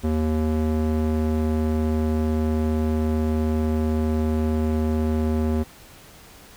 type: tone with band-pass filter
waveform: square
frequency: 77.78 Hz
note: D#2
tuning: in tune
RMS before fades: -22 dBFS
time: 0.03-5.64 s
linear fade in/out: 20 ms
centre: 260 Hz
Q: 0.85
effects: pink hiss -47 dBFS RMS until 6.56 s